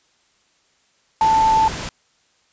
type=tone in noise; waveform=sine; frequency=883 Hz; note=A5; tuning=6 cents sharp; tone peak=-12 dBFS; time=1.21-1.68 s; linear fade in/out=2 ms; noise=pink; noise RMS=-28 dBFS; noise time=1.21-1.89 s; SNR=+13 dB; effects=white hiss -61 dBFS RMS until 2.52 s + resampled to 16000 Hz